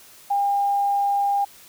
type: tone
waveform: sine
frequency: 804 Hz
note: G5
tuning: 44 cents sharp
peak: -18 dBFS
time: 0.3-1.45 s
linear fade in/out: 10 ms
effects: white hiss -48 dBFS RMS until 1.68 s